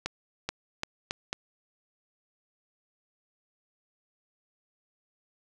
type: accelerating click train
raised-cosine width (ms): 0.2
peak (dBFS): -13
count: 5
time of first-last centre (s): 0.06-1.329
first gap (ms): 430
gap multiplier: 0.8
effects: none